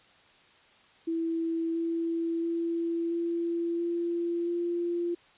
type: tone with pitch steps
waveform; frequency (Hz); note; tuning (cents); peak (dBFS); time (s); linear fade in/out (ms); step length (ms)
sine; 329.6 / 332.7 / 335.7 / 338.9 / 342 / 345.2; E4 / E4 / E4 / E4 / F4 / F4; 0 / +16 / +32 / +48 / -36 / -20; -27; 1.07-5.15; 10; 680
effects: white hiss -59 dBFS RMS until 5.37 s + resampled to 8000 Hz